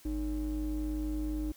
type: ring-modulated tone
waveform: triangle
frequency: 127.9 Hz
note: C3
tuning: 39 cents flat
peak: -26 dBFS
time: 0.05-1.52 s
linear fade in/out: 5 ms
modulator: 179 Hz
effects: white hiss -58 dBFS RMS until 1.56 s